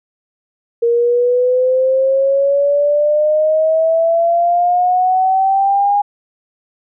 sine exponential sweep, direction up, 466.2 to 820 Hz, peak -10 dBFS, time 0.82-6.02 s, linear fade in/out 10 ms, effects none

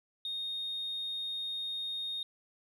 sine tone, 3700 Hz, A#7, 14 cents flat, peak -33 dBFS, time 0.25-2.23 s, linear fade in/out 2 ms, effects tanh soft clip ceiling -31 dBFS

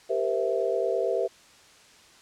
sine chord, C dominant seventh, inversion second, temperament equal with one note detuned, 392 / 466.2 / 515.2 / 659.3 Hz, G4 / Bb4 / C5 / E5, 0 / 0 / -27 / 0 cents, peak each -29 dBFS, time 0.09-1.28 s, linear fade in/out 20 ms, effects white hiss -54 dBFS RMS until 2.21 s + low-pass 7000 Hz 12 dB/octave

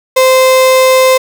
35% pulse tone, 519 Hz, C5, 14 cents flat, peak -3 dBFS, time 0.16-1.18 s, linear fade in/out 10 ms, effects none

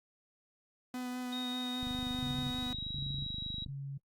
45% pulse tone with vibrato, 250 Hz, B3, 21 cents sharp, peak -37 dBFS, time 0.94-2.73 s, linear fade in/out 2 ms, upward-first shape sine, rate 5 Hz, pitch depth 11 cents each way
sine tone with pitch glide, 3729 to 3858 Hz, A#7 to B7, 0 to -41 cents, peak -38 dBFS, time 1.32-3.65 s, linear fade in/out 10 ms, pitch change +59 cents, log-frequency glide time 2.31-2.91 s
click train, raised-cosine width 5 ms, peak -31 dBFS, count 47, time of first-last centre 1.83-3.663 s, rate 25.1 Hz
sine tone bursts, 138.59 Hz, C#3, in tune, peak -38 dBFS, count 3, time 2.22-3.98 s, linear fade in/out 10 ms, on 300 ms, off 430 ms
effects noise-tail reverb RT60 0.1 s tail -25 dB re dry + Opus 48 kbps

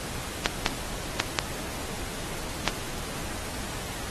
clicks, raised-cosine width 0.2 ms, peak -3 dBFS, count 5, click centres 0.459 / 0.662 / 1.201 / 1.388 / 2.677 s, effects pink hiss -36 dBFS RMS until 4.1 s + AAC 32 kbps

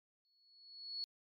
sine tone with exponential growth, 4382 Hz, C#8, 21 cents flat, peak -37 dBFS, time 0.25-1.04 s, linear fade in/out 0 ms, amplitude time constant 170 ms, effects MP3 96 kbps

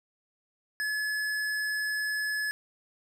sine tone with hard clipping, 1709 Hz, G#6, 49 cents sharp, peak -30 dBFS, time 0.8-2.51 s, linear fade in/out 0 ms, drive 14 dB, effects none

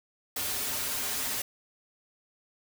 white noise with comb filter, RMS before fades -32 dBFS, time 0.36-1.42 s, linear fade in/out 5 ms, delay 6 ms, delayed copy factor -0.9, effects none

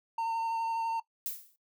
triangle tone with vibrato, 910 Hz, A#5, 42 cents flat, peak -27 dBFS, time 0.18-1 s, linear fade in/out 5 ms, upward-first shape sine, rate 12 Hz, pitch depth 12 cents each way
violet noise with exponential decay, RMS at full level -32 dBFS, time 1.26-1.56 s, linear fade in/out 0 ms, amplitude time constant 65 ms
effects noise-tail reverb RT60 0.1 s tail -19 dB re dry

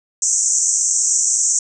white band-pass noise, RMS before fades -17 dBFS, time 0.22-1.59 s, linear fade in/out 2 ms, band 5900 to 8000 Hz, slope 96 dB/octave, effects none

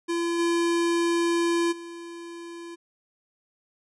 square tone with level steps, 340 Hz, F4, 46 cents flat, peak -25 / -22 / -38 dBFS, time 0.08-2.76 s, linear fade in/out 20 ms, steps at 0.38 / 1.71 s, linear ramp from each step 20 ms, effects resampled to 24000 Hz

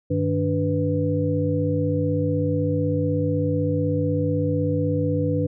sine tone cluster, 98.5 / 154.5 / 291.7 / 494.4 Hz, G2 / D#3 / D4 / B4, +9 / -12 / -12 / +2 cents, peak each -25 dBFS, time 0.1-5.47 s, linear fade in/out 10 ms, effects none

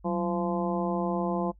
harmonic tone with a mistuned harmonic, 172.3 Hz, F3, 23 cents flat, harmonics 1 / 2 / 3 / 4 / 5 / 6, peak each -29 / -32 / -34 / -35 / -36 / -37 dBFS, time 0.04-1.52 s, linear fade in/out 20 ms, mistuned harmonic 1, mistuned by +140 cents, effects noise-tail reverb RT60 0.1 s tail -22 dB re dry + added 50 Hz sine -52 dBFS peak until 1.59 s

